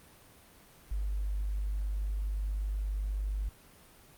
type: tone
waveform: sine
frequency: 50.1 Hz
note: G1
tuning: 38 cents sharp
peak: -30 dBFS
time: 0.91-3.49 s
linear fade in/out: 5 ms
effects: pink hiss -57 dBFS RMS until 4.17 s + Opus 32 kbps